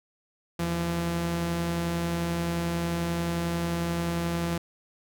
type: tone pair together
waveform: sawtooth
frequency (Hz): 79.35 / 170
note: D#2 / F3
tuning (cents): +35 / -46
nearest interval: octave + minor second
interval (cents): 1319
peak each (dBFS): -32 / -23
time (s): 0.59-4.58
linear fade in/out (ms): 5
effects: none